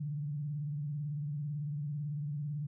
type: tone with vibrato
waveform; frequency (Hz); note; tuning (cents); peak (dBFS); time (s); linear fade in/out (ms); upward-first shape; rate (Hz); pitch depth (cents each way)
sine; 146.83; D3; 0; -34; 0-2.67; 10; sine; 18; 92
effects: none